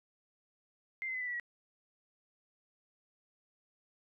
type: tone with pitch steps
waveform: sine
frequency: 2093 / 2057 / 2022 / 1987 / 1952.8 / 1919.3 Hz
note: C7 / C7 / B6 / B6 / B6 / B6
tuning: 0 / -30 / +40 / +10 / -20 / -50 cents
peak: -35 dBFS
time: 1.02-1.398 s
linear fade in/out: 0 ms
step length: 63 ms
effects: none